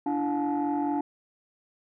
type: tone cluster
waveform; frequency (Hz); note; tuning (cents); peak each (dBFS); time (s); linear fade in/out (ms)
sine; 290.9 / 335.3 / 714 / 862; D4 / E4 / F5 / A5; -16 / +30 / +38 / -36; -26 / -33 / -33 / -30; 0.06-1.01; 5
effects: tanh soft clip ceiling -19 dBFS